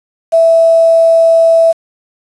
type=tone with quantisation; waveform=sine; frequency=659.3 Hz; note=E5; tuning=in tune; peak=-4 dBFS; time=0.32-1.73 s; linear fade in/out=20 ms; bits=5; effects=resampled to 24000 Hz